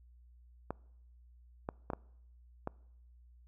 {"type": "clicks", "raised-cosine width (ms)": 1, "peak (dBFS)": -22, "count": 5, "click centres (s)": [0.706, 1.689, 1.902, 1.934, 2.674], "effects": ["noise-tail reverb RT60 0.8 s tail -25 dB re dry", "added 60 Hz sine -57 dBFS peak until 3.47 s"]}